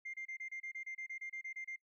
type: tone bursts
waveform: sine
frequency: 2100 Hz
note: C7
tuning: 6 cents sharp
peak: -40 dBFS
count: 15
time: 0.05-1.762 s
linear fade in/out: 10 ms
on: 88 ms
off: 28 ms
effects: noise-tail reverb RT60 0.1 s tail -25 dB re dry + tanh soft clip ceiling -38 dBFS